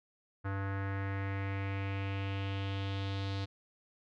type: tone with low-pass filter sweep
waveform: square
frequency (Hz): 98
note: G2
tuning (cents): 0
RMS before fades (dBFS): -36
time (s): 0.44-3.46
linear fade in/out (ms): 20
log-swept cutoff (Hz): 1500 to 4100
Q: 3.1
effects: none